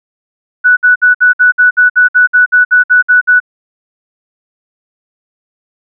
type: tone bursts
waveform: sine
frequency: 1480 Hz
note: F#6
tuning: in tune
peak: -3 dBFS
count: 15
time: 0.64-3.402 s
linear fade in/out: 20 ms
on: 130 ms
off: 58 ms
effects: none